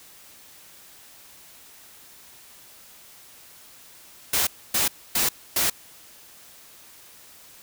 white noise bursts, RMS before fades -22 dBFS, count 4, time 4.33-5.7 s, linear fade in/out 5 ms, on 140 ms, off 270 ms, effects white hiss -49 dBFS RMS until 7.62 s

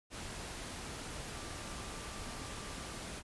sine tone in noise, 1179 Hz, D6, 6 cents sharp, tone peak -55 dBFS, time 1.32-3.02 s, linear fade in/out 50 ms, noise pink, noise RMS -44 dBFS, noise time 0.1-3.23 s, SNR -14 dB, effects resampled to 24000 Hz

